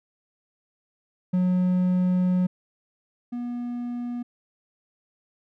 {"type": "tone pair in turn", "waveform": "triangle", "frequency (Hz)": [181.9, 241.8], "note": ["F#3", "B3"], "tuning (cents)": [-29, -36], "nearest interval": "perfect fourth", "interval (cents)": 493, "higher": "second", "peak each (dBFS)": [-17, -26], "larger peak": "first", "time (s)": [[1.33, 2.47], [3.32, 4.23]], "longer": "first", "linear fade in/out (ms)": 10, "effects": []}